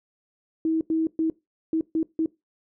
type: tone bursts at uneven times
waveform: sine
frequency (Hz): 321.5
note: E4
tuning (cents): -43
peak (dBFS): -20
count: 6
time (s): 0.65-0.81 / 0.9-1.07 / 1.19-1.3 / 1.73-1.81 / 1.95-2.03 / 2.19-2.26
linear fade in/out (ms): 2
effects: noise-tail reverb RT60 0.2 s tail -20 dB re dry